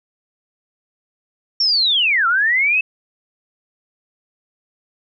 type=linear two-way sweep; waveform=sine; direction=down then up; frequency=5540 to 1318.5 to 2641 Hz; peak=-13 dBFS; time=1.6-2.81 s; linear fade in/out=5 ms; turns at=2.27 s; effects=none